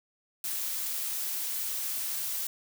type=noise; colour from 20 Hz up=blue; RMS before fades=-33 dBFS; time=0.44-2.47 s; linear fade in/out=2 ms; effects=none